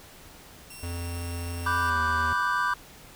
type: tone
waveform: 10% pulse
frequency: 2731 Hz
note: F7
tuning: 39 cents flat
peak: -34 dBFS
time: 0.7-1.9 s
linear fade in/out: 5 ms
type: tone with pitch glide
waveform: square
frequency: 86 to 79.78 Hz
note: F2 to D#2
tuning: -26 to +44 cents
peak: -32 dBFS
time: 0.83-2.33 s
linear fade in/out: 0 ms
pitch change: -130 cents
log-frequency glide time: 1.8-2 s
type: chord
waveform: triangle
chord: G major seventh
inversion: first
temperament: equal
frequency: 987.8 / 1174.7 / 1480 / 1568 Hz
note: B5 / D6 / F#6 / G6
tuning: 0 / 0 / 0 / 0 cents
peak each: -27 / -26 / -30 / -27 dBFS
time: 1.66-2.74 s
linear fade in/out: 5 ms
effects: pink hiss -49 dBFS RMS until 3.15 s